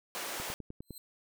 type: high-pass noise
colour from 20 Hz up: pink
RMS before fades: -39 dBFS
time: 0.15-0.54 s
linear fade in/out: 0 ms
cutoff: 470 Hz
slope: 12 dB/octave
type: click train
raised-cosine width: 3 ms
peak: -30 dBFS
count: 6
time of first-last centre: 0.4-0.907 s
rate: 9.86 Hz
type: tone with exponential growth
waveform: 5% pulse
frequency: 4097 Hz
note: C8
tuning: 37 cents flat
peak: -36 dBFS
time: 0.82-0.98 s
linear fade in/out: 2 ms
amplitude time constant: 33 ms
effects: none